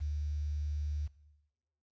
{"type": "tone with quantisation", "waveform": "sine", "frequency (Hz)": 74.2, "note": "D2", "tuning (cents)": 18, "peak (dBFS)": -32, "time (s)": [0, 1.08], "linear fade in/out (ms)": 20, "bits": 10, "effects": ["noise-tail reverb RT60 1.0 s tail -19 dB re dry", "resampled to 16000 Hz"]}